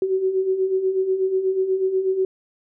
sine beating tone pair, 372.3 / 380.5 Hz, F#4 / F#4, +11 / +48 cents, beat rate 8.2 Hz, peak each -26 / -19 dBFS, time 0.02-2.25 s, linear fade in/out 2 ms, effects none

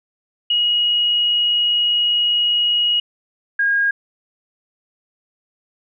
sine tone pair in turn, 2895 / 1628.5 Hz, F#7 / G#6, -38 / -34 cents, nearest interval minor seventh, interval 996 cents, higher first, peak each -14 dBFS, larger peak neither, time 0.5-3 / 3.59-3.91 s, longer first, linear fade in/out 5 ms, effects none

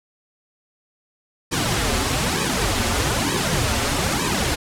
pink noise with flanger, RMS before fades -21 dBFS, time 1.51-4.56 s, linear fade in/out 20 ms, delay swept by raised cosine 1.4 to 6.4 ms, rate 1.1 Hz, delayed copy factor -1, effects low-pass 10000 Hz 12 dB/octave

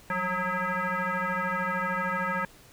sine tone with frequency modulation, 175.9 Hz, F3, 13 cents sharp, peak -26 dBFS, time 0.1-2.45 s, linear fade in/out 2 ms, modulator 365 Hz, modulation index 4.9, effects pink hiss -54 dBFS RMS until 2.72 s

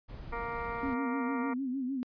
brown noise, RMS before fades -44 dBFS, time 0.08-0.95 s, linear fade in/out 20 ms
harmonic tone, 234 Hz, A#3, 7 cents sharp, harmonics 1 / 2 / 3 / 4 / 5 / 6 / 8 / 9 / 10, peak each -51 / -40 / -45 / -39 / -41 / -43 / -47 / -49 / -50 dBFS, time 0.32-1.54 s, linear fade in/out 10 ms
sine tone with vibrato, 261.6 Hz, C4, in tune, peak -31 dBFS, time 0.83-2.03 s, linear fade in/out 0 ms, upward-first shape sine, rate 6.6 Hz, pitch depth 97 cents each way
effects resampled to 11025 Hz

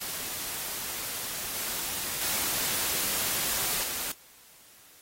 white noise with level steps, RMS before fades -35 / -33 / -29 / -33 dBFS, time 0.01-4.12 s, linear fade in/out 5 ms, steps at 1.54 / 2.21 / 3.83 s, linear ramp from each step 10 ms, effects white hiss -55 dBFS RMS until 5.01 s + AAC 48 kbps

